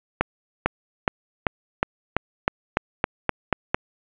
accelerating click train, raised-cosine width 0.5 ms, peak -3 dBFS, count 12, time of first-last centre 0.21-3.745 s, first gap 450 ms, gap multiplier 0.93, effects resampled to 8000 Hz + 7-bit

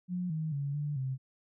sine tone with pitch steps, 179.5 / 157.6 / 141.2 / 147 / 131.9 Hz, F3 / D#3 / C#3 / D3 / C3, +48 / +23 / +32 / +2 / +14 cents, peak -31 dBFS, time 0.08-1.18 s, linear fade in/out 50 ms, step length 220 ms, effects none

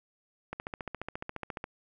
click train, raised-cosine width 0.5 ms, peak -21 dBFS, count 17, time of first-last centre 0.53-1.641 s, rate 14.4 Hz, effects none

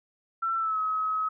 sine tone with pitch glide, 1343 to 1277.9 Hz, E6 to D#6, +32 to +46 cents, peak -25 dBFS, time 0.42-1.29 s, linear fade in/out 10 ms, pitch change -86 cents, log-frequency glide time 0.57-0.79 s, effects none

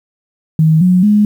sine tone with pitch steps, 158.3 / 181.84 / 208.9 Hz, D#3 / F#3 / G#3, +30 / -30 / +10 cents, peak -6 dBFS, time 0.59-1.25 s, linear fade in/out 2 ms, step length 220 ms, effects 7-bit

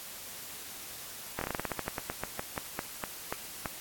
slowing click train, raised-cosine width 0.5 ms, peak -17 dBFS, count 20, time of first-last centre 1.39-3.658 s, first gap 23 ms, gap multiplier 1.16, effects white hiss -44 dBFS RMS until 3.8 s + AAC 64 kbps

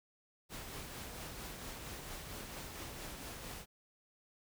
pink noise with tremolo, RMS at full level -45 dBFS, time 0.49-3.66 s, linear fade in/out 50 ms, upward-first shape triangle, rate 4.4 Hz, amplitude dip 35%, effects none

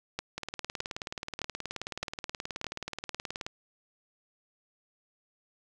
two click trains, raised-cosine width 0.2 ms, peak -15 / -18 dBFS, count 5 / 59, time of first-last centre 0.19-2.644 / 0.38-3.465 s, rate 1.63 / 18.8 Hz, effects none

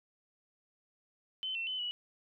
sine tone with pitch steps, 3057 / 2699 / 3033 / 2937 Hz, G7 / E7 / F#7 / F#7, -44 / +40 / +42 / -13 cents, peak -34 dBFS, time 1.43-1.91 s, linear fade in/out 0 ms, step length 120 ms, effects none

